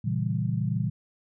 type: chord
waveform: sine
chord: A# diminished seventh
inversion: none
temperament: equal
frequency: 116.54 / 138.59 / 164.81 / 196 Hz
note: A#2 / C#3 / E3 / G3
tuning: 0 / 0 / 0 / 0 cents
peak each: -28 / -31 / -30 / -32 dBFS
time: 0.04-0.9 s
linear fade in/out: 10 ms
effects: none